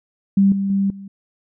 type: tone with level steps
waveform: sine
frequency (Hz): 196.6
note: G3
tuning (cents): +5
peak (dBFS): -10 / -18 / -15 / -32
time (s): 0.37-1.08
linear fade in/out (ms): 5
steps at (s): 0.52 / 0.7 / 0.9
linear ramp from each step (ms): 2
effects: none